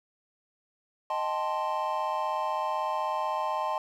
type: chord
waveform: triangle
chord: A half-diminished seventh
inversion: second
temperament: equal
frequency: 622.3 / 784 / 880 / 1046.5 Hz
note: Eb5 / G5 / A5 / C6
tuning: 0 / 0 / 0 / 0 cents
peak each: -32 / -34 / -30 / -30 dBFS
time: 1.1-3.78 s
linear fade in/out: 2 ms
effects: none